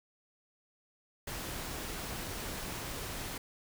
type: noise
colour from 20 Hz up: pink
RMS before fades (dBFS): -40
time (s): 1.27-3.38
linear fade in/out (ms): 5
effects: none